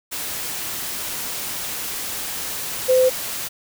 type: tone in noise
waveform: sine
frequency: 513 Hz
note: C5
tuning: 34 cents flat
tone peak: -12 dBFS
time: 2.88-3.1 s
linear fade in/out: 20 ms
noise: white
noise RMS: -28 dBFS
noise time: 0.11-3.49 s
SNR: +13 dB
effects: none